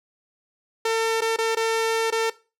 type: tone with dropouts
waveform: sawtooth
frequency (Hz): 450.7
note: A4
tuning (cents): +42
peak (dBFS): -16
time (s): 0.85-2.3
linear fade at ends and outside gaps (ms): 5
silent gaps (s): 1.208-1.218 / 1.363-1.385 / 1.551-1.569 / 2.104-2.123
effects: noise-tail reverb RT60 0.3 s tail -18 dB re dry + low-pass 10000 Hz 12 dB/octave